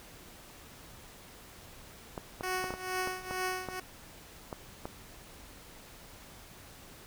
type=clicks; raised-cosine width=1 ms; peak=-23 dBFS; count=10; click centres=2.178 / 2.409 / 2.642 / 2.706 / 2.739 / 3.074 / 3.31 / 3.687 / 4.528 / 4.855 s
type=tone with tremolo; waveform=10% pulse; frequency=370 Hz; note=F#4; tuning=in tune; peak=-22 dBFS; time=2.43-3.8 s; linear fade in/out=5 ms; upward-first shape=triangle; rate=2.2 Hz; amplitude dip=85%
effects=pink hiss -52 dBFS RMS until 7.06 s